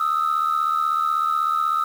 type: tone pair together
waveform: sine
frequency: 1242.3 / 1318.5 Hz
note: D#6 / E6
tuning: -3 / 0 cents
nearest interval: minor second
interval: 103 cents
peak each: -20 dBFS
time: 0-1.84 s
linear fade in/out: 5 ms
effects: tanh soft clip ceiling -14 dBFS + 7-bit